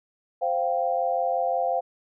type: chord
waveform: sine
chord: C suspended fourth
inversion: none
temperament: equal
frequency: 523.3 / 698.5 / 784 Hz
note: C5 / F5 / G5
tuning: 0 / 0 / 0 cents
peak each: -27 / -25 / -28 dBFS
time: 0.41-1.81 s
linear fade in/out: 20 ms
effects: none